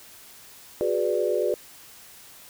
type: chord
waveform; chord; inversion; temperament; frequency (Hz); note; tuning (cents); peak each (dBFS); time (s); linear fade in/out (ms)
sine; G# half-diminished seventh; third; equal with one note detuned; 366.2 / 415.3 / 493.9 / 587.3; F#4 / G#4 / B4 / D5; -18 / 0 / 0 / 0; -27; 0.81-1.54; 0
effects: white hiss -48 dBFS RMS until 2.49 s